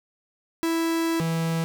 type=tone pair in turn; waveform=45% pulse; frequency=329.6 / 164.23 Hz; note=E4 / E3; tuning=0 / -6 cents; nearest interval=octave; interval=1206 cents; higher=first; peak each=-22 / -23 dBFS; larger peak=first; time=0.63-1.2 / 1.2-1.64 s; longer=first; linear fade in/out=0 ms; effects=none